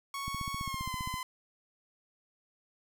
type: tone with pitch glide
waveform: sawtooth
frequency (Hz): 1108 to 1021.9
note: C#6 to C6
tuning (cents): -1 to -41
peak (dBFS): -32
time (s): 0.14-1.23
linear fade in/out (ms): 2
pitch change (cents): -140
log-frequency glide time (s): 0.6-0.94
type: click train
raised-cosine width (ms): 5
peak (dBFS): -27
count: 14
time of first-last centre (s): 0.28-1.141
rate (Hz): 15.1
effects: none